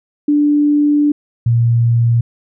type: tone pair in turn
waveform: sine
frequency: 293.7 / 117.4 Hz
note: D4 / A#2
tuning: 0 / +13 cents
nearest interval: octave + major third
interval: 1587 cents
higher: first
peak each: -9 / -9 dBFS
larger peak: neither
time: 0.28-1.12 / 1.46-2.21 s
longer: first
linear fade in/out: 5 ms
effects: none